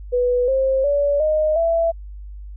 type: tone with pitch steps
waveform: sine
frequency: 492.9 / 531.3 / 572.8 / 617.4 / 665.6 Hz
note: B4 / C5 / D5 / D#5 / E5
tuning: -3 / +26 / -43 / -14 / +17 cents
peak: -15 dBFS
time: 0.12-1.92 s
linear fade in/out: 20 ms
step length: 360 ms
effects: added 50 Hz sine -32 dBFS peak until 2.56 s